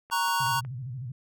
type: click train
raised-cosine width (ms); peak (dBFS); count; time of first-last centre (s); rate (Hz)
0.5; -32; 4; 0.1-0.649; 5.46
type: chord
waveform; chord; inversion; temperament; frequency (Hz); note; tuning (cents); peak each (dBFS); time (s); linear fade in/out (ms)
square; F# major; first; equal; 932.3 / 1108.7 / 1480; A#5 / C#6 / F#6; 0 / 0 / 0; -27 / -31 / -32; 0.11-0.61; 20
type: tone with vibrato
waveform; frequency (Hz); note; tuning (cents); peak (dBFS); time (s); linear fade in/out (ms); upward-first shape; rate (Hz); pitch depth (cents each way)
sine; 126.4; B2; +41; -33; 0.4-1.12; 5; square; 13; 120
effects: none